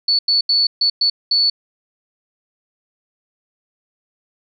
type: tone bursts at uneven times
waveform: sine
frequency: 4449 Hz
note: C#8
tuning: 5 cents sharp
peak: -12 dBFS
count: 6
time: 0.08-0.19 / 0.28-0.41 / 0.49-0.67 / 0.81-0.9 / 1.01-1.1 / 1.31-1.5 s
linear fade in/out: 5 ms
effects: none